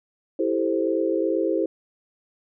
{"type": "chord", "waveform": "sine", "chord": "A minor seventh", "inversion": "second", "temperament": "equal", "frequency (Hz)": [329.6, 392, 440, 523.3], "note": ["E4", "G4", "A4", "C5"], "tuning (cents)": [0, 0, 0, 0], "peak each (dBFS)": [-24, -26, -28, -26], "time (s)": [0.39, 1.66], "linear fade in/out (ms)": 5, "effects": []}